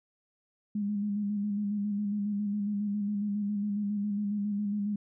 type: tone with vibrato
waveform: sine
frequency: 205.2 Hz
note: G#3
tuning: 21 cents flat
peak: -28 dBFS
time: 0.75-4.96 s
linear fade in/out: 5 ms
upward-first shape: square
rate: 7.3 Hz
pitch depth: 31 cents each way
effects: none